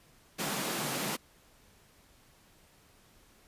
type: high-pass noise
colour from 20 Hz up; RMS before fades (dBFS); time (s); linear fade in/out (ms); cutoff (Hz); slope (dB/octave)
pink; -34; 0.38-1.17; 20; 130; 96
effects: pink hiss -62 dBFS RMS until 3.47 s + resampled to 32000 Hz